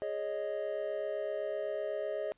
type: chord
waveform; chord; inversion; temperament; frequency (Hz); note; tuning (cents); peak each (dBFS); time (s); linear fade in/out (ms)
triangle; Ab suspended fourth; none; equal; 415.3 / 554.4 / 622.3; Ab4 / Db5 / Eb5; 0 / 0 / 0; -37 / -37 / -34; 0.02-2.32; 0
effects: pink hiss -71 dBFS RMS until 2.37 s + resampled to 8000 Hz